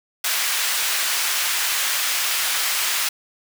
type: high-pass noise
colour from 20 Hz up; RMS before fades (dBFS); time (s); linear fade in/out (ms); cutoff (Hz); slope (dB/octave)
pink; -22; 0.24-3.09; 5; 1600; 12
effects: none